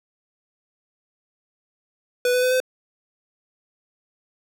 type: tone with pitch steps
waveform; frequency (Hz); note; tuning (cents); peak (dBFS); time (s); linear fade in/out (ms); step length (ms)
square; 493.9 / 499.9 / 506 / 512.2; B4 / B4 / B4 / C5; 0 / +21 / +42 / -37; -18; 2.25-2.602; 2; 88
effects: none